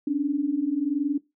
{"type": "tone pair together", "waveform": "sine", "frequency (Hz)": [272.6, 293.7], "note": ["C#4", "D4"], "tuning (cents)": [-29, 0], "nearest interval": "minor second", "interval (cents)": 129, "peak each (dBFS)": [-27, -23], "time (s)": [0.07, 1.18], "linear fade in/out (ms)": 5, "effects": ["noise-tail reverb RT60 0.2 s tail -19 dB re dry"]}